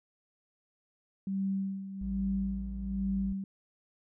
sine tone with tremolo, 194 Hz, G3, 18 cents flat, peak -28 dBFS, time 1.27-3.44 s, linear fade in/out 2 ms, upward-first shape sine, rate 1.2 Hz, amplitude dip 70%
triangle tone, 55.8 Hz, A1, 25 cents sharp, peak -35 dBFS, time 2.01-3.33 s, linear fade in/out 5 ms
effects none

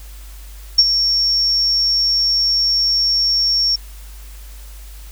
sine tone with ADSR envelope, 5490 Hz, F8, 31 cents flat, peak -4 dBFS, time 0.78-3.76 s, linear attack 9 ms, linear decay 44 ms, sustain -9 dB, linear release 8 ms, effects added 50 Hz sine -33 dBFS peak until 5.11 s + white hiss -44 dBFS RMS until 5.11 s

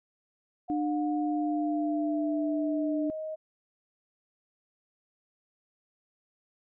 sine tone with pitch glide, 720 to 626.8 Hz, F#5 to D#5, -47 to +13 cents, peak -33 dBFS, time 0.68-3.36 s, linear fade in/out 20 ms, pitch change -240 cents, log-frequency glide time 1.18-3.02 s
sine tone, 300 Hz, D4, 37 cents sharp, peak -27 dBFS, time 0.7-3.1 s, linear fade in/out 0 ms
effects none

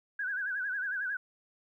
sine tone with vibrato, 1568 Hz, G6, in tune, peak -31 dBFS, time 0.19-1.17 s, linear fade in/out 5 ms, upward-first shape sine, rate 11 Hz, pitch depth 110 cents each way, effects 12-bit

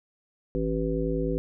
harmonic tone with a mistuned harmonic, 54.8 Hz, A1, 6 cents flat, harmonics 1 / 3 / 5 / 7 / 9, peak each -31 / -31 / -31 / -31 / -31 dBFS, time 0.55-1.38 s, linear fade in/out 0 ms, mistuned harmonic 1, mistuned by -130 cents, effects none

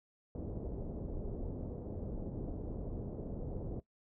pink low-pass noise, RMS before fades -41 dBFS, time 0.35-3.8 s, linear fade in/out 2 ms, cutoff 540 Hz, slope 24 dB/octave, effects noise-tail reverb RT60 0.1 s tail -18 dB re dry

